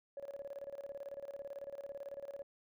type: tone with tremolo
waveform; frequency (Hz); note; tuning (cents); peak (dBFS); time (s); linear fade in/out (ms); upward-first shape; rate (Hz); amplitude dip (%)
sine; 560; C#5; +18; -40; 0.17-2.43; 2; square; 18; 80
effects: tanh soft clip ceiling -36 dBFS

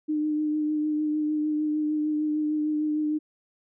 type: tone with vibrato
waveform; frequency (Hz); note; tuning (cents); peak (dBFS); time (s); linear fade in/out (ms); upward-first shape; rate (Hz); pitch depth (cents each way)
sine; 303.7; D#4; -42; -23; 0.08-3.19; 20; triangle; 6.6; 22
effects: none

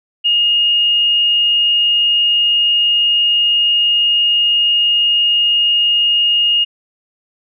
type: tone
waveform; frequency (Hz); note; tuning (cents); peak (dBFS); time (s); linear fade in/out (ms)
sine; 2851; F7; +35; -10; 0.24-6.65; 20
effects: none

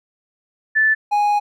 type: tone pair in turn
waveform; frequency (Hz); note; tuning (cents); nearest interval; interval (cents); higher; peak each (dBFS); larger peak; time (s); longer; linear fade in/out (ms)
sine / triangle; 1753 / 827.3; A6 / G#5; -7 / -7; octave + minor second; 1300; first; -12; neither; 0.75-0.95 / 1.11-1.4; second; 20
effects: none

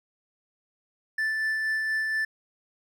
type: tone with tremolo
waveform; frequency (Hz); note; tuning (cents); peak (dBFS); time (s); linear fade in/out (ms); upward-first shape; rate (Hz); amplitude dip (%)
triangle; 1760; A6; 0; -22; 1.18-2.25; 5; sine; 4.2; 25
effects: none

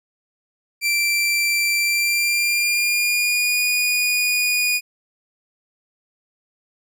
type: tone with pitch glide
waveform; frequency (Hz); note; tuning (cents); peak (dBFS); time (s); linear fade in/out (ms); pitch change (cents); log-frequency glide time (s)
sawtooth; 2349 to 2457; D7 to D#7; 0 to -22; -14; 0.81-4.81; 50; +78; 1.8-3.64
effects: none

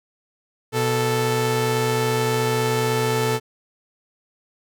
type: tone pair together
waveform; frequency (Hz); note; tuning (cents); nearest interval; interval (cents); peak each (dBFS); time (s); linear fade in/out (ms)
sawtooth; 123.47 / 440; B2 / A4; 0 / 0; octave + minor seventh; 2200; -19 / -17; 0.72-3.4; 50
effects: none

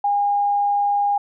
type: tone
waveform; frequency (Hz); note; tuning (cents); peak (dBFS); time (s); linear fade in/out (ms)
sine; 813; G#5; -37; -16; 0.04-1.18; 5
effects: none

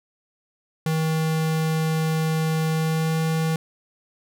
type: tone with pitch glide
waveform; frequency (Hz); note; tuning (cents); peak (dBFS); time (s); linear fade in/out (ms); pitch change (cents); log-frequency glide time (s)
square; 159.1 to 160.48; D#3 to E3; +39 to -46; -21; 0.86-3.56; 2; +15; 2.71-3.19
effects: none

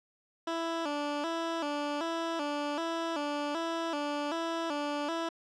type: tone with vibrato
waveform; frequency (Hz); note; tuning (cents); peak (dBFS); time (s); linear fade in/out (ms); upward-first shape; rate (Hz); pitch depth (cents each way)
15% pulse; 310.8; D#4; -2; -25; 0.47-5.29; 5; square; 1.3; 110
effects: low-pass 5000 Hz 12 dB/octave

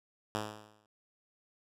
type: tone with exponential decay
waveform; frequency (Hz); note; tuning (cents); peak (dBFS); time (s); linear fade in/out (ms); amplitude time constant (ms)
5% pulse; 106.5; G#2; +44; -20; 0.35-0.86; 0; 110
effects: low-pass 11000 Hz 12 dB/octave

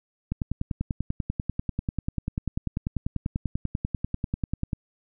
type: click train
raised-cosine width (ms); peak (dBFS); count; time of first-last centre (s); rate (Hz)
5; -14; 46; 0.32-4.732; 10.2
effects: none

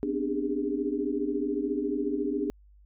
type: tone cluster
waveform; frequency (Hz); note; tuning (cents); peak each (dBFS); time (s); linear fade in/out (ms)
sine; 251.8 / 268.4 / 296.3 / 397.5 / 411.7; B3 / C4 / D4 / G4 / G#4; +34 / +44 / +15 / +24 / -15; -35 / -36 / -30 / -33 / -34; 0.03-2.5; 0
effects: added 50 Hz sine -53 dBFS peak until 2.85 s

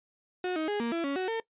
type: tone with pitch steps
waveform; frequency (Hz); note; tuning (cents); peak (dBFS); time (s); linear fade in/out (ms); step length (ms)
35% pulse; 363.9 / 314.8 / 413.7 / 233.8 / 335.2 / 279.3 / 372.2 / 452.1; F#4 / D#4 / G#4 / A#3 / E4 / C#4 / F#4 / A4; -29 / +20 / -7 / +5 / +29 / +13 / +10 / +47; -27; 0.44-1.4; 2; 120
effects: noise-tail reverb RT60 0.1 s tail -20 dB re dry + resampled to 8000 Hz

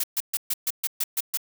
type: noise bursts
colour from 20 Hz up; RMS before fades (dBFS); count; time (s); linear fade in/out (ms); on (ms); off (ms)
blue; -25; 9; 0-1.373; 5; 37; 130
effects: none

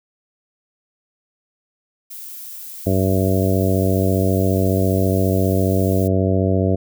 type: noise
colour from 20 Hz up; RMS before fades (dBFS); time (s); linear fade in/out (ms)
violet; -34; 2.1-6.08; 10
type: harmonic tone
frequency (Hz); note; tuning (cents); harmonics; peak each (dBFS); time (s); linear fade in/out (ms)
94.7; F#2; +41; 1 / 2 / 3 / 4 / 5 / 6 / 7; -18 / -21 / -23 / -24 / -25 / -26 / -26; 2.86-6.76; 10
effects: none

